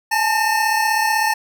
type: tone cluster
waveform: square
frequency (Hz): 850 / 886 / 1814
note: G#5 / A5 / A#6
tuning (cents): +40 / +12 / -48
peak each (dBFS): -21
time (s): 0.11-1.34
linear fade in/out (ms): 10
effects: none